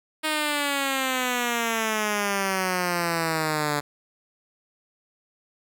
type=exponential sweep; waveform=5% pulse; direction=down; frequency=313.3 to 145 Hz; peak=-12 dBFS; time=0.23-3.81 s; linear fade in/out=20 ms; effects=none